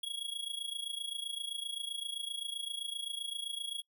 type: tone with amplitude modulation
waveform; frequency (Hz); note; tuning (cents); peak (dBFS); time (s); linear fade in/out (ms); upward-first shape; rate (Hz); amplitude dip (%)
square; 3322; G#7; 0; -34; 0.03-3.82; 5; sine; 27.7; 80
effects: noise-tail reverb RT60 0.1 s tail -26 dB re dry